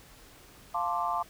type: chord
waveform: sine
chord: D minor seventh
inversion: first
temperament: equal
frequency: 698.5 / 880 / 1046.5 / 1174.7 Hz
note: F5 / A5 / C6 / D6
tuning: 0 / 0 / 0 / 0 cents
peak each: -33 dBFS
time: 0.74-1.23 s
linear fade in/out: 10 ms
effects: pink hiss -54 dBFS RMS until 1.29 s

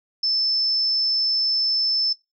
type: tone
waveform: sine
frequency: 5274 Hz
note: E8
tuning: in tune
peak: -19 dBFS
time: 0.23-2.13 s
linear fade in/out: 5 ms
effects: noise-tail reverb RT60 0.2 s tail -18 dB re dry

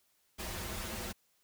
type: noise with comb filter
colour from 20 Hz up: pink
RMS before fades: -40 dBFS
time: 0.38-1.13 s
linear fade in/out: 20 ms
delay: 7 ms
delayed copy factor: -0.65
effects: white hiss -73 dBFS RMS until 1.43 s

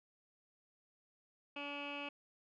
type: tone with low-pass filter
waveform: 15% pulse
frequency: 286.6 Hz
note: D4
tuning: 42 cents flat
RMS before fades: -44 dBFS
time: 1.56-2.09 s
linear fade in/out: 5 ms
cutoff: 2600 Hz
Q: 6.2
effects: none

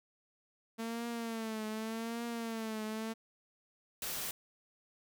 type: tone with vibrato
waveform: sawtooth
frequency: 225.4 Hz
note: A3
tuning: 42 cents sharp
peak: -33 dBFS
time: 0.78-3.14 s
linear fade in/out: 20 ms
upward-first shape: triangle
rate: 0.85 Hz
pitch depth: 83 cents each way
type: noise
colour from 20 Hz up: white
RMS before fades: -39 dBFS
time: 4.02-4.31 s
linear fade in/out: 2 ms
effects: none

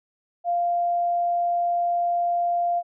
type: tone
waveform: sine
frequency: 696 Hz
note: F5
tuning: 6 cents flat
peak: -20 dBFS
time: 0.44-2.83 s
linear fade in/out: 50 ms
effects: none

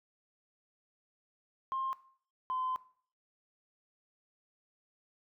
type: tone pair in turn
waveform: sine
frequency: 1061 / 1026.6 Hz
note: C6 / C6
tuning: +24 / -33 cents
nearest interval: minor second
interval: 57 cents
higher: first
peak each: -31 / -31 dBFS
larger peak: neither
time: 1.72-1.93 / 2.5-2.76 s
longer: second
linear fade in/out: 0 ms
effects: noise-tail reverb RT60 0.5 s tail -18 dB re dry + tanh soft clip ceiling -27 dBFS

